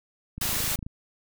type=click train; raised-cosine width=5 ms; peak=-24 dBFS; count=14; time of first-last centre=0.38-0.865 s; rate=26.8 Hz
type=noise; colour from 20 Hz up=white; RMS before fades=-28 dBFS; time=0.41-0.76 s; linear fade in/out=5 ms
effects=none